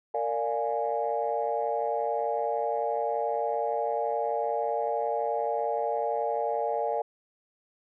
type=chord; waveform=sine; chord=Bb dominant seventh; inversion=none; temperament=equal with one note detuned; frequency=460.5 / 587.3 / 698.5 / 830.6 Hz; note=Bb4 / D5 / F5 / Ab5; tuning=-21 / 0 / 0 / 0 cents; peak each=-31 dBFS; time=0.14-7.02 s; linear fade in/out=5 ms; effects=tanh soft clip ceiling -16 dBFS